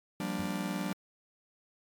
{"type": "chord", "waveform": "45% pulse", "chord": "G minor seventh", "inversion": "third", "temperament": "just", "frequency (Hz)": [176.4, 196, 235.2, 294], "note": ["F3", "G3", "Bb3", "D4"], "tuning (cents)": [18, 0, 16, 2], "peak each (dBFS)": [-38, -36, -41, -39], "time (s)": [0.2, 0.93], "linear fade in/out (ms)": 2}
{"type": "tone with exponential decay", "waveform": "sine", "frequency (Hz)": 94.2, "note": "F#2", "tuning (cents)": 32, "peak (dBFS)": -38, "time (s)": [0.39, 0.59], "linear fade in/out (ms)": 5, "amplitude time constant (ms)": 43}
{"effects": ["MP3 96 kbps"]}